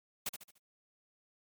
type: noise with echo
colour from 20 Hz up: white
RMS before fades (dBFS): -35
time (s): 0.26-0.29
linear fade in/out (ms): 5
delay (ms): 73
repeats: 4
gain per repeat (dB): -8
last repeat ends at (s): 0.582
effects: MP3 96 kbps